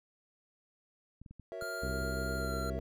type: clicks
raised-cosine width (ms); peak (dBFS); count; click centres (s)
5; -37; 8; 1.216 / 1.262 / 1.31 / 1.397 / 1.624 / 1.899 / 2.022 / 2.156
type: chord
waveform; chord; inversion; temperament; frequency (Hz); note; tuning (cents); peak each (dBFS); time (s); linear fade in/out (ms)
triangle; F# dominant seventh; none; equal; 370 / 466.2 / 554.4 / 659.3; F#4 / A#4 / C#5 / E5; 0 / 0 / 0 / 0; -45 / -44 / -45 / -40; 1.52-2.79; 0
type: tone with pitch glide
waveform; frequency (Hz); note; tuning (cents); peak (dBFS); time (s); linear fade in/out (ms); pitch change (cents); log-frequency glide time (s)
square; 1402 to 1374.7; F6 to F6; +6 to -28; -40; 1.61-2.7; 2; -34; 2.35-2.55
type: harmonic tone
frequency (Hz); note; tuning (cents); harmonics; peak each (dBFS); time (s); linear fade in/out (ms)
65.41; C2; 0; 1 / 2 / 3 / 4 / 5 / 6 / 7; -37 / -42 / -43 / -45 / -48 / -47 / -49; 1.82-2.8; 10
effects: none